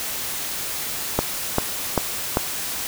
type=click train; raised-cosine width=1 ms; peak=-3 dBFS; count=4; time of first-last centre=1.19-2.371 s; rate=2.54 Hz; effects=white hiss -28 dBFS RMS until 2.87 s